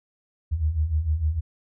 sine beating tone pair, 73.42 / 80.02 Hz, D2 / D#2, 0 / +49 cents, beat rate 6.6 Hz, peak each -27 / -22 dBFS, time 0.51-1.41 s, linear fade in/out 20 ms, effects none

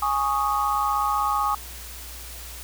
sine chord, Ab suspended fourth, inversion none, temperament equal, 830.6 / 1108.7 / 1244.5 Hz, Ab5 / Db6 / Eb6, 0 / 0 / 0 cents, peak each -25 dBFS, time 0.02-1.55 s, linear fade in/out 5 ms, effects added 60 Hz sine -40 dBFS peak until 2.63 s + white hiss -40 dBFS RMS until 2.63 s

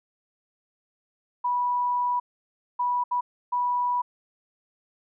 sine tone bursts at uneven times, 980 Hz, B5, 14 cents flat, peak -22 dBFS, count 4, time 1.44-2.2 / 2.79-3.04 / 3.11-3.21 / 3.52-4.02 s, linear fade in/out 10 ms, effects none

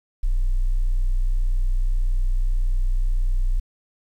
sine tone, 30.87 Hz, B0, in tune, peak -15 dBFS, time 0.23-3.6 s, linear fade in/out 10 ms, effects tanh soft clip ceiling -15 dBFS + 9-bit

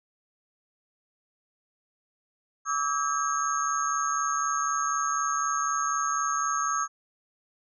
sine tone cluster, 1146 / 1290 / 1613 / 6490 Hz, D6 / E6 / G6 / G#8, -43 / -38 / +49 / -41 cents, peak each -29 / -28 / -37 / -32 dBFS, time 2.65-6.88 s, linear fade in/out 50 ms, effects none

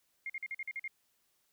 sine tone bursts, 2127 Hz, C7, 28 cents sharp, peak -36 dBFS, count 8, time 0.26-0.878 s, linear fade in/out 2 ms, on 37 ms, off 46 ms, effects white hiss -75 dBFS RMS until 1.52 s

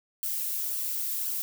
violet noise with flanger, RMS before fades -31 dBFS, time 0.23-1.42 s, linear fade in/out 0 ms, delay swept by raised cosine 0.66 to 3.36 ms, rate 1.9 Hz, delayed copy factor +0.5, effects none

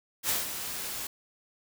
white noise with ADSR envelope, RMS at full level -27 dBFS, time 0.23-1.07 s, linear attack 61 ms, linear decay 170 ms, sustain -9 dB, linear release 3 ms, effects none

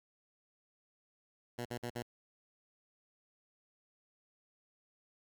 10% pulse tone bursts, 120.3 Hz, B2, 45 cents flat, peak -30 dBFS, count 4, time 1.58-2.027 s, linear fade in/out 10 ms, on 75 ms, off 49 ms, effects none

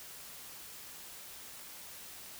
silence, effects white hiss -49 dBFS RMS until 2.39 s

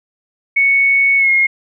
sine tone with pitch glide, 2217 to 2149 Hz, C#7 to C7, 0 to +46 cents, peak -9 dBFS, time 0.56-1.47 s, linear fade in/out 10 ms, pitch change -54 cents, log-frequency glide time 1.17-1.3 s, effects none

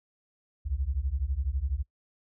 sine beating tone pair, 61.74 / 73.74 Hz, B1 / D2, 0 / +8 cents, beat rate 12 Hz, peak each -30 dBFS, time 0.65-1.83 s, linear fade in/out 20 ms, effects noise-tail reverb RT60 0.1 s tail -23 dB re dry

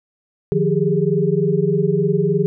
sine tone cluster, 153.3 / 176.6 / 396.3 / 415.9 Hz, D#3 / F3 / G4 / G#4, -25 / +20 / +19 / +2 cents, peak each -20 dBFS, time 0.52-2.46 s, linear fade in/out 0 ms, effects none

